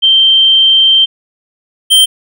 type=tone pair in turn; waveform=sine / square; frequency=3136 / 3136 Hz; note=G7 / G7; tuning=0 / 0 cents; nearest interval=unison; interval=0 cents; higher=neither; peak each=-4 dBFS; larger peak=neither; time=0.02-1.06 / 1.9-2.06 s; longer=first; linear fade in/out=20 ms; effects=none